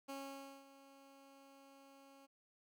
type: tone with ADSR envelope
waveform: 15% pulse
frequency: 274.2 Hz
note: C#4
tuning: 19 cents flat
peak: -38 dBFS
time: 0.08-2.27 s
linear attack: 17 ms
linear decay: 540 ms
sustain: -16 dB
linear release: 21 ms
effects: none